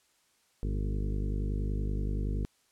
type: harmonic tone with a mistuned harmonic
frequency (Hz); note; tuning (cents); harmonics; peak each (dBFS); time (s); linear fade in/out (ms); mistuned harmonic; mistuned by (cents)
50.6; G#1; -44; 1 / 2 / 3 / 4 / 5 / 6 / 7 / 8 / 9; -30 / -36 / -40 / -42 / -44 / -46 / -47 / -48 / -49; 0.63-2.45; 0; 5; -38
effects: white hiss -69 dBFS RMS until 2.71 s + low-pass 10000 Hz 12 dB/octave